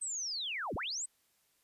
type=linear two-way sweep; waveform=sine; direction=down then up; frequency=8372 to 34 to 8372 Hz; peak=-35 dBFS; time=0.01-1.06 s; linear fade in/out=10 ms; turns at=0.75 s; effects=white hiss -73 dBFS RMS until 1.63 s + resampled to 32000 Hz